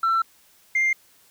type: tone pair in turn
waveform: sine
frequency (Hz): 1342 / 2104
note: E6 / C7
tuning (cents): +31 / +9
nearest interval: minor sixth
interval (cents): 778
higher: second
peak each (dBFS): -16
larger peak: neither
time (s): 0.03-0.22 / 0.75-0.93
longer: first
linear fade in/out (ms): 5
effects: tanh soft clip ceiling -16 dBFS + white hiss -57 dBFS RMS until 1.3 s